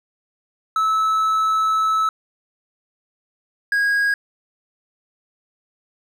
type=tone pair in turn; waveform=triangle; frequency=1303 / 1641.7 Hz; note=E6 / G#6; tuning=-20 / -20 cents; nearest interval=major third; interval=400 cents; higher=second; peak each=-14 dBFS; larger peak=neither; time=0.76-2.09 / 3.72-4.14 s; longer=first; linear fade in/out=2 ms; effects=none